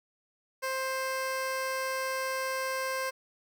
15% pulse tone, 525 Hz, C5, 6 cents sharp, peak -24 dBFS, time 0.62-3.11 s, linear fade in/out 20 ms, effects none

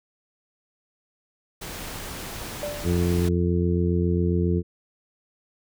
pink noise, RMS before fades -35 dBFS, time 1.61-3.29 s, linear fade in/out 10 ms
sine tone with exponential decay, 587.3 Hz, D5, in tune, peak -25 dBFS, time 2.63-3.14 s, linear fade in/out 1 ms, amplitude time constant 110 ms
harmonic tone, 87.31 Hz, F2, in tune, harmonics 1 / 2 / 3 / 4 / 5, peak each -23 / -24 / -32 / -27 / -30 dBFS, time 2.83-4.63 s, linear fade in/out 50 ms
effects none

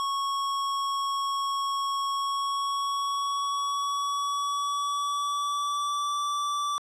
square tone with pitch glide, 1103 to 1162.5 Hz, C#6 to D6, -9 to -18 cents, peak -27 dBFS, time 0-6.78 s, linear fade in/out 0 ms, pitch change +91 cents, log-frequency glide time 2.1-6.21 s, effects low-pass 8000 Hz 12 dB/octave

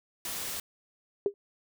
white noise, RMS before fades -36 dBFS, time 0.25-0.6 s, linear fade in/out 2 ms
sine tone with exponential decay, 403.2 Hz, G4, 49 cents sharp, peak -19 dBFS, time 1.26-1.34 s, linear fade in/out 1 ms, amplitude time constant 16 ms
effects none

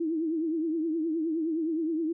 sine tone with vibrato, 322.1 Hz, E4, 40 cents flat, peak -26 dBFS, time 0-2.13 s, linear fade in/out 10 ms, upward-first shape triangle, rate 9.6 Hz, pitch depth 110 cents each way, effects none

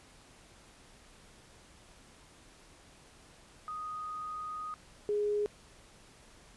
sine tone pair in turn, 1244.5 / 415.3 Hz, D#6 / G#4, 0 / 0 cents, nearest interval octave + perfect fifth, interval 1900 cents, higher first, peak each -37 / -28 dBFS, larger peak second, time 3.68-4.74 / 5.09-5.46 s, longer first, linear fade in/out 0 ms, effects pink hiss -58 dBFS RMS until 6.56 s + resampled to 24000 Hz

